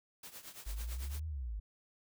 white noise with tremolo, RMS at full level -47 dBFS, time 0.23-1.2 s, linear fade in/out 5 ms, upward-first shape triangle, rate 9 Hz, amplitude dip 85%
sine exponential two-way sweep, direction up then down, 48.87 to 80.8 to 48.87 Hz, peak -37 dBFS, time 0.66-1.6 s, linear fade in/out 10 ms, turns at 1.27 s
effects none

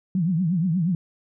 sine tone with vibrato, 173.4 Hz, F3, 12 cents flat, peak -19 dBFS, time 0.15-0.95 s, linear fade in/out 2 ms, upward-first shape triangle, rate 8.4 Hz, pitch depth 220 cents each way, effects none

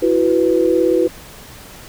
sine chord, E suspended second, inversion none, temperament equal with one note detuned, 332.3 / 370 / 493.9 Hz, E4 / F#4 / B4, +14 / 0 / 0 cents, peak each -16 dBFS, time 0.02-1.08 s, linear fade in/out 10 ms, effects pink hiss -38 dBFS RMS until 1.88 s

